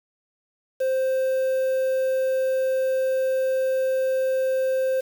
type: tone with quantisation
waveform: triangle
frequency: 523.3 Hz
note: C5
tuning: in tune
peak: -18 dBFS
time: 0.8-5.01 s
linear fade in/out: 10 ms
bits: 7
effects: none